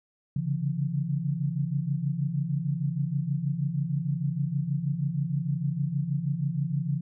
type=tone cluster; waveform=sine; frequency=137.3 / 143.7 / 169.4 Hz; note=C#3 / D3 / E3; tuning=-16 / -37 / +48 cents; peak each=-30 dBFS; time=0.36-7.01 s; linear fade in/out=5 ms; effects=none